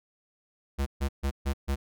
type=tone bursts; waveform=square; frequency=69 Hz; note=C#2; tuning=7 cents flat; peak=-26 dBFS; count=5; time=0.78-1.76 s; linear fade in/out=20 ms; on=84 ms; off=140 ms; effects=none